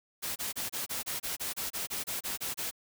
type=noise bursts; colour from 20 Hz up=white; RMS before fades=-35 dBFS; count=15; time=0.22-2.712 s; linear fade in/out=20 ms; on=140 ms; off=28 ms; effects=none